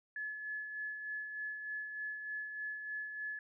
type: tone with tremolo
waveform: sine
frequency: 1712 Hz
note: A6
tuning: 48 cents flat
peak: -37 dBFS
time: 0.16-3.39 s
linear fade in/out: 2 ms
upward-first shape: sine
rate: 3.3 Hz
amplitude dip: 45%
effects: none

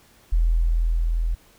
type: tone with level ramp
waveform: sine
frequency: 41.45 Hz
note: E1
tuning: 10 cents sharp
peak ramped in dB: -15 to -20 dBFS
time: 0.32-1.35 s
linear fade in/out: 10 ms
effects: pink hiss -55 dBFS RMS until 1.58 s

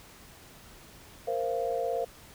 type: chord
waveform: sine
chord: Bb suspended second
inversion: none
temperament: equal with one note detuned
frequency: 466.2 / 523.3 / 688.4 Hz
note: Bb4 / C5 / F5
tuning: 0 / 0 / -25 cents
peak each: -32 dBFS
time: 1.27-2.05 s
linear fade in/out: 10 ms
effects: pink hiss -52 dBFS RMS until 2.34 s

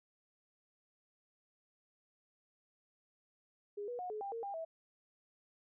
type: tone with pitch steps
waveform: sine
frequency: 410.2 / 485.9 / 725 / 427.2 / 795 / 459.7 / 799 / 651 Hz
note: G#4 / B4 / F#5 / G#4 / G5 / A#4 / G5 / E5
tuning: -21 / -28 / -35 / +49 / +24 / -24 / +33 / -22 cents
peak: -39 dBFS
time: 3.77-4.65 s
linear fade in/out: 10 ms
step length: 110 ms
effects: none

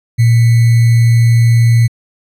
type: tone with sample-and-hold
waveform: sine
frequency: 116.54 Hz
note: A#2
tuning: in tune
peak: -5 dBFS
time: 0.18-1.88 s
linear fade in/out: 20 ms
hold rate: 2100 Hz
effects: resampled to 32000 Hz

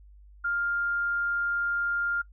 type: tone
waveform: sine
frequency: 1402 Hz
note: F6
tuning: 6 cents sharp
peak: -25 dBFS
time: 0.44-2.22 s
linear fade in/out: 10 ms
effects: noise-tail reverb RT60 0.1 s tail -22 dB re dry + added 50 Hz sine -49 dBFS peak until 2.32 s

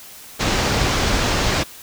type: low-pass noise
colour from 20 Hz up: pink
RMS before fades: -19 dBFS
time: 0.39-1.64 s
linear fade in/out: 20 ms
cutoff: 6700 Hz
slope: 24 dB/octave
effects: white hiss -40 dBFS RMS until 1.82 s

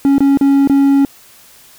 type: tone with dropouts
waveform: triangle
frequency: 277.2 Hz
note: C#4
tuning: in tune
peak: -5 dBFS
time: 0.05-1.05 s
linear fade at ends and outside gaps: 1 ms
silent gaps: 0.182-0.205 / 0.373-0.411 / 0.674-0.697 s
effects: white hiss -43 dBFS RMS until 1.78 s

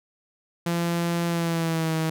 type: tone with pitch glide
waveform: sawtooth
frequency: 170.6 to 160.1 Hz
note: F3 to D#3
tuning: -40 to +50 cents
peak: -19 dBFS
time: 0.66-2.1 s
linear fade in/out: 5 ms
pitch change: -110 cents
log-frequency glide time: 1.27-1.95 s
effects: none

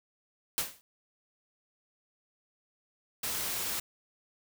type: noise with exponential decay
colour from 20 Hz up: white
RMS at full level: -27 dBFS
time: 0.58-0.81 s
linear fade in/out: 0 ms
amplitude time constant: 50 ms
type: noise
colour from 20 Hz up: white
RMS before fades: -34 dBFS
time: 3.23-3.8 s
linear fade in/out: 5 ms
effects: none

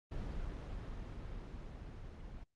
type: noise with level ramp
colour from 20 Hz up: brown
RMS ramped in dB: -41 to -49 dBFS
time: 0.11-2.44 s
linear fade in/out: 10 ms
effects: low-pass 5000 Hz 12 dB/octave + Opus 24 kbps

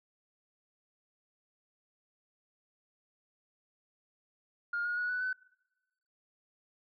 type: tone with pitch steps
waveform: sine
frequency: 1415 / 1438.1 / 1461.5 / 1485.3 / 1509.6 Hz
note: F6 / F#6 / F#6 / F#6 / F#6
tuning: +22 / -50 / -22 / +6 / +34 cents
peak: -30 dBFS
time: 4.73-5.33 s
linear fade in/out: 5 ms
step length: 120 ms
effects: noise-tail reverb RT60 1.0 s tail -25 dB re dry + tanh soft clip ceiling -26 dBFS

